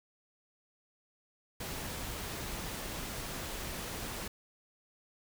pink noise, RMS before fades -40 dBFS, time 1.6-4.28 s, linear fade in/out 5 ms, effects none

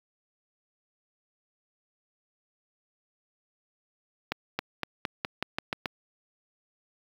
accelerating click train, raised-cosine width 0.3 ms, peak -12 dBFS, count 9, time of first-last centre 4.32-5.858 s, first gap 270 ms, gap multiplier 0.9, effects high-pass 80 Hz 12 dB/octave + 7-bit

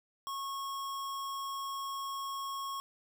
square tone, 1095 Hz, C#6, 22 cents flat, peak -37 dBFS, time 0.27-2.8 s, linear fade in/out 0 ms, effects none

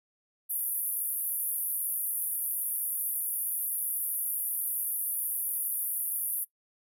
pink band-pass noise, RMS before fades -32 dBFS, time 0.49-6.45 s, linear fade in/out 20 ms, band 10000 to 15000 Hz, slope 96 dB/octave, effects noise-tail reverb RT60 0.1 s tail -20 dB re dry

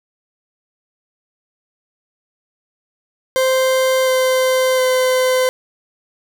40% pulse tone with pitch steps, 521 / 516.8 / 512.6 Hz, C5 / C5 / C5, -7 / -21 / -36 cents, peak -12 dBFS, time 3.36-5.49 s, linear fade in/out 0 ms, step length 710 ms, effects 9-bit

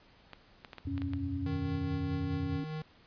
clicks, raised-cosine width 0.3 ms, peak -28 dBFS, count 7, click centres 0.333 / 0.648 / 0.732 / 0.783 / 0.979 / 1.019 / 1.135 s
sine chord, E suspended second, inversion none, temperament equal, 82.41 / 92.5 / 123.47 Hz, E2 / F#2 / B2, 0 / 0 / 0 cents, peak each -40 / -37 / -43 dBFS, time 0.85-2.6 s, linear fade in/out 10 ms
sine tone, 277.2 Hz, C#4, in tune, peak -35 dBFS, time 0.87-2.64 s, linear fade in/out 2 ms
square tone with tremolo, 155.56 Hz, D#3, in tune, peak -36 dBFS, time 1.46-2.82 s, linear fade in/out 2 ms, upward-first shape sine, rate 4.8 Hz, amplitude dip 30%
effects pink hiss -61 dBFS RMS until 3.06 s + resampled to 11025 Hz

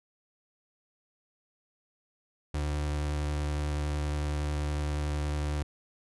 35% pulse tone, 74.1 Hz, D2, 16 cents sharp, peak -27 dBFS, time 2.54-5.63 s, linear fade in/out 5 ms, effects resampled to 24000 Hz

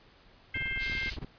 harmonic tone, 528 Hz, C5, 16 cents sharp, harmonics 3 / 4 / 5 / 6, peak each -39 / -32 / -44 / -44 dBFS, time 0.54-1.1 s, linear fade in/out 5 ms
brown noise bursts, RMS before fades -38 dBFS, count 14, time 0.55-1.244 s, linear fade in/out 5 ms, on 31 ms, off 20 ms
pink high-pass noise, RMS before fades -38 dBFS, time 0.78-1.18 s, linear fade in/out 50 ms, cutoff 3300 Hz, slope 12 dB/octave
clicks, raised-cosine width 3 ms, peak -29 dBFS, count 5, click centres 0.898 / 0.952 / 1.061 / 1.184 / 1.246 s
effects pink hiss -59 dBFS RMS until 1.38 s + resampled to 11025 Hz

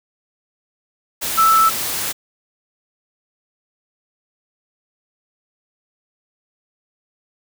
sine tone in noise, 1318.5 Hz, E6, in tune, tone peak -10 dBFS, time 1.37-1.7 s, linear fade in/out 20 ms, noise white, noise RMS -23 dBFS, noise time 1.21-2.13 s, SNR +10 dB, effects none

